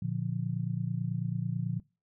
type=chord; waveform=sine; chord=Bb major; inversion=none; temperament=just; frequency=116.54 / 145.68 / 174.81 Hz; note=Bb2 / D3 / F3; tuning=0 / -14 / +2 cents; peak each=-34 dBFS; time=0.02-1.8 s; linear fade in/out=5 ms; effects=noise-tail reverb RT60 0.3 s tail -23 dB re dry